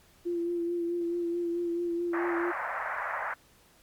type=tone with vibrato; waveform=sine; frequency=343.8 Hz; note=F4; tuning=27 cents flat; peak=-28 dBFS; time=0.25-2.52 s; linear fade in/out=20 ms; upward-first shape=sine; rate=4.6 Hz; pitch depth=25 cents each way
type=band-pass noise; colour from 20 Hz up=white; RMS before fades=-34 dBFS; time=2.13-3.34 s; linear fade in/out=5 ms; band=580 to 1900 Hz; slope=48 dB/octave
effects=pink hiss -61 dBFS RMS until 3.82 s + Opus 48 kbps